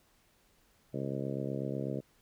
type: harmonic tone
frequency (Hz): 68.1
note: C#2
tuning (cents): -30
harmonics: 2 / 3 / 4 / 5 / 6 / 7 / 8 / 9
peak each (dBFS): -38 / -40 / -41 / -42 / -43 / -43 / -44 / -45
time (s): 0.93-2.01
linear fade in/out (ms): 20
effects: pink hiss -68 dBFS RMS until 2.21 s